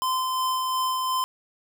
square tone with tremolo, 1031 Hz, C6, 26 cents flat, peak -23 dBFS, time 0.02-1.24 s, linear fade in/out 0 ms, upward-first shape sine, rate 2.8 Hz, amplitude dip 25%, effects none

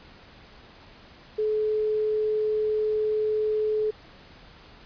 sine tone, 429.1 Hz, A4, 43 cents flat, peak -22 dBFS, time 1.38-3.91 s, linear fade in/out 10 ms, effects pink hiss -50 dBFS RMS until 4.85 s + resampled to 11025 Hz

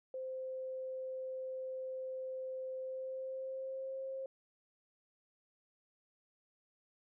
sine tone with pitch glide, 520 to 532.5 Hz, C5 to C5, -11 to +30 cents, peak -39 dBFS, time 0.14-4.26 s, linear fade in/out 2 ms, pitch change +41 cents, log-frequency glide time 2.79-4 s, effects none

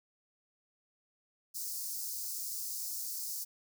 white high-pass noise, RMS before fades -39 dBFS, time 1.54-3.45 s, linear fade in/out 20 ms, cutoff 4700 Hz, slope 48 dB/octave, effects none

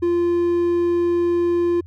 triangle tone, 346.5 Hz, F4, 14 cents flat, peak -14 dBFS, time 0.02-1.81 s, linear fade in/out 10 ms, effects added 87 Hz sine -38 dBFS peak until 1.86 s

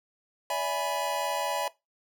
square chord, E dominant seventh, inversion third, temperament equal with one note detuned, 574.6 / 659.3 / 830.6 / 987.8 Hz, D5 / E5 / G#5 / B5, -38 / 0 / 0 / 0 cents, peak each -34 dBFS, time 0.5-1.68 s, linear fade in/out 2 ms, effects noise-tail reverb RT60 0.2 s tail -19 dB re dry

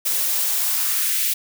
blue noise with high-pass filter sweep, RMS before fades -21 dBFS, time 0.05-1.34 s, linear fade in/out 10 ms, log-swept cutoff 260 to 2600 Hz, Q 1.6, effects none

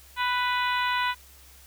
harmonic tone, 494.7 Hz, B4, 3 cents sharp, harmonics 2 / 3 / 4 / 5 / 6 / 7 / 8, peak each -26 / -30 / -32 / -34 / -36 / -37 / -38 dBFS, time 0.16-1.15 s, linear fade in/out 50 ms, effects added 66 Hz sine -53 dBFS peak until 1.66 s + white hiss -53 dBFS RMS until 1.66 s

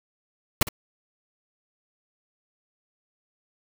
pink noise with echo, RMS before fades -17 dBFS, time 0.61-0.63 s, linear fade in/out 5 ms, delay 59 ms, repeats 1, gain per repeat -15 dB, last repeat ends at 0.689 s, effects none

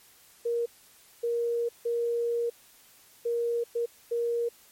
sine tone bursts at uneven times, 470.8 Hz, A#4, 17 cents sharp, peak -25 dBFS, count 6, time 0.45-0.66 / 1.23-1.69 / 1.85-2.5 / 3.25-3.64 / 3.75-3.86 / 4.11-4.49 s, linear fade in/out 10 ms, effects white hiss -57 dBFS RMS until 4.71 s + MP3 64 kbps

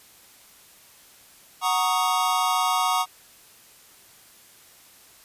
square chord, D# minor seventh, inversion first, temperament equal, 740 / 932.3 / 1108.7 / 1244.5 Hz, F#5 / A#5 / C#6 / D#6, 0 / 0 / 0 / 0 cents, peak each -27 dBFS, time 1.61-3.06 s, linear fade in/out 50 ms, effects white hiss -52 dBFS RMS until 5.24 s + resampled to 32000 Hz

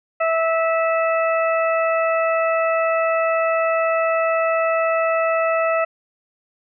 harmonic tone, 654 Hz, E5, 14 cents flat, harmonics 1 / 2 / 3 / 4, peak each -18 / -22 / -28 / -28 dBFS, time 0.2-5.85 s, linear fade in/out 10 ms, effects none

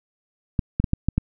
clicks, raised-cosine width 5 ms, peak -7 dBFS, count 6, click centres 0.592 / 0.8 / 0.842 / 0.934 / 1.086 / 1.18 s, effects none

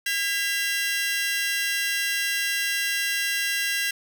sawtooth tone cluster, 1624 / 1996 / 2756 Hz, G#6 / B6 / F7, -39 / +18 / -24 cents, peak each -24 / -25 / -25 dBFS, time 0.06-3.91 s, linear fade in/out 5 ms, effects none

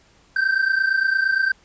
triangle tone pair together, 1539.3 / 1568 Hz, G6 / G6, -32 / 0 cents, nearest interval unison, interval 32 cents, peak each -20 / -17 dBFS, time 0.36-1.52 s, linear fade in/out 5 ms, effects pink hiss -56 dBFS RMS until 1.64 s + resampled to 16000 Hz

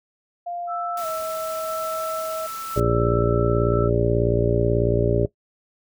sine tone with pitch glide, 698.5 to 640.5 Hz, F5 to E5, 0 to -50 cents, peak -27 dBFS, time 0.46-2.47 s, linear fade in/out 10 ms, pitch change -150 cents, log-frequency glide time 1-1.06 s
sine tone with tremolo, 1323 Hz, E6, 6 cents sharp, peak -27 dBFS, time 0.67-3.9 s, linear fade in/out 50 ms, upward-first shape square, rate 0.98 Hz, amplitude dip 25%
white noise, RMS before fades -38 dBFS, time 0.97-2.8 s, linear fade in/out 2 ms
harmonic tone, 58.27 Hz, A#1, in tune, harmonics 1 / 2 / 3 / 4 / 5 / 6 / 7 / 8 / 9 / 10, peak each -26 / -23 / -29 / -31 / -30 / -27 / -23 / -36 / -35 / -25 dBFS, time 2.76-5.26 s, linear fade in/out 5 ms
effects noise-tail reverb RT60 0.1 s tail -18 dB re dry

